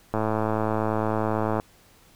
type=click train; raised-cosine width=1 ms; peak=-11 dBFS; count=160; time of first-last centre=0.14-1.599 s; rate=109 Hz; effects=pink hiss -56 dBFS RMS until 2.15 s